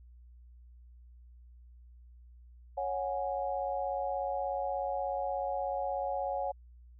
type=chord; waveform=sine; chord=C# suspended fourth; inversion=none; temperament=equal with one note detuned; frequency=554.4 / 734 / 830.6 Hz; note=C#5 / F#5 / G#5; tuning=0 / -14 / 0 cents; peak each=-35 / -35 / -37 dBFS; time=2.77-6.52 s; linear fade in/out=10 ms; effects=added 60 Hz sine -52 dBFS peak until 6.99 s